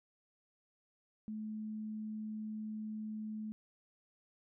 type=tone; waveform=sine; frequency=215.6 Hz; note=A3; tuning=35 cents flat; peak=-39 dBFS; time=1.28-3.52 s; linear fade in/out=0 ms; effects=none